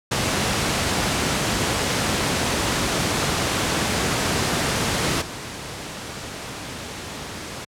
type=noise with level steps; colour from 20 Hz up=pink; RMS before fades=-21 / -32 dBFS; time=0.11-7.65 s; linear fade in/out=10 ms; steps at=5.21 s; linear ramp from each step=10 ms; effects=high-pass 80 Hz 12 dB/octave + low-pass 9000 Hz 12 dB/octave